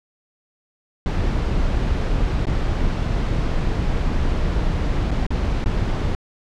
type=noise with dropouts; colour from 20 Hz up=brown; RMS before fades=-20 dBFS; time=1.06-6.15 s; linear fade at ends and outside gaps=1 ms; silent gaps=2.455-2.469 / 5.108-5.114 / 5.266-5.305 / 5.642-5.659 s; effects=low-pass 5000 Hz 12 dB/octave